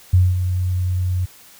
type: tone with ADSR envelope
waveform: sine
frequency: 91 Hz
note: F#2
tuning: 28 cents flat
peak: -8 dBFS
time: 0.13-1.26 s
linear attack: 9 ms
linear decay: 210 ms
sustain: -9 dB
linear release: 14 ms
effects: white hiss -46 dBFS RMS until 1.59 s